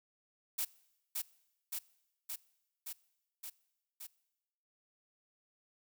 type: noise with echo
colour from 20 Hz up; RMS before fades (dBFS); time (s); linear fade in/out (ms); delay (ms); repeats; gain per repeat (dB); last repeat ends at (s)
blue; -35; 0.58-0.65; 10; 570; 6; -2; 4.07
effects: noise-tail reverb RT60 1.0 s tail -22 dB re dry